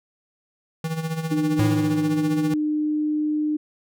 square tone with tremolo, 161.2 Hz, E3, 38 cents flat, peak -23 dBFS, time 0.84-2.54 s, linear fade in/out 2 ms, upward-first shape sine, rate 15 Hz, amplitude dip 65%
sine tone, 302.9 Hz, D#4, 46 cents flat, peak -20 dBFS, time 1.31-3.57 s, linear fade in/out 10 ms
square tone with exponential decay, 110 Hz, A2, in tune, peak -18 dBFS, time 1.59-2.51 s, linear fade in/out 5 ms, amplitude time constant 200 ms
effects none

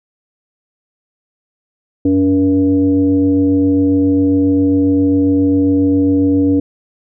sine tone with frequency modulation, 284.3 Hz, C#4, 44 cents sharp, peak -9 dBFS, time 2.05-6.6 s, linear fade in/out 5 ms, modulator 192 Hz, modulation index 0.61, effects none

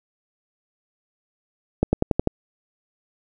accelerating click train, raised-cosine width 2 ms, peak -4 dBFS, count 6, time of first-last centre 1.83-2.273 s, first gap 100 ms, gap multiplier 0.94, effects none

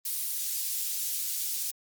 white high-pass noise, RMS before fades -32 dBFS, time 0.05-1.71 s, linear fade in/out 5 ms, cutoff 4700 Hz, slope 12 dB/octave, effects Opus 32 kbps

